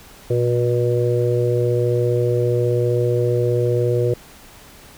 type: harmonic tone with a mistuned harmonic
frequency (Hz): 121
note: B2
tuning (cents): -35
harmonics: 1 / 3 / 4 / 5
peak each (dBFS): -19 / -21 / -20 / -29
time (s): 0.3-4.14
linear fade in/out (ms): 5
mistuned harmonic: 1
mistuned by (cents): -17
effects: pink hiss -44 dBFS RMS until 4.97 s